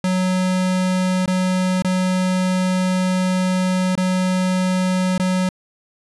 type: tone with dropouts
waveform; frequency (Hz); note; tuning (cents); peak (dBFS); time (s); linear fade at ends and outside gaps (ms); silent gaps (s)
square; 184.7; F#3; -3; -17; 0.04-5.49; 2; 1.259-1.277 / 1.822-1.846 / 3.954-3.976 / 5.179-5.197
effects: resampled to 24000 Hz